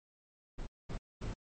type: noise bursts at uneven times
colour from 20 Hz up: brown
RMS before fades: -39 dBFS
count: 3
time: 0.58-0.67 / 0.89-0.98 / 1.21-1.34 s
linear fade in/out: 10 ms
effects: MP3 32 kbps